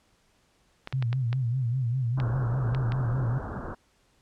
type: clicks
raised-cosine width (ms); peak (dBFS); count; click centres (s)
0.3; -19; 8; 0.874 / 0.926 / 1.025 / 1.129 / 1.329 / 2.201 / 2.748 / 2.921
type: tone with vibrato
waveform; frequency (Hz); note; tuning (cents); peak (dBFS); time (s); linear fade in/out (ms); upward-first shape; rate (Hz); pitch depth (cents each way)
sine; 124; B2; +7; -24; 0.93-3.39; 10; sine; 5; 130
type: low-pass noise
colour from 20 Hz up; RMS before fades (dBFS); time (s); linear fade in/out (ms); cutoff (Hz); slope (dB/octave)
pink; -36; 2.17-3.75; 10; 1600; 96
effects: pink hiss -66 dBFS RMS until 4.21 s + low-pass 9000 Hz 12 dB/octave